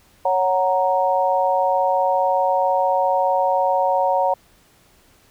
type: chord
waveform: sine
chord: F# major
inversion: second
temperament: equal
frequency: 554.4 / 740 / 932.3 Hz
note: C#5 / F#5 / A#5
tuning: 0 / 0 / 0 cents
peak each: -20 dBFS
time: 0.25-4.34 s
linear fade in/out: 5 ms
effects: pink hiss -55 dBFS RMS until 5.3 s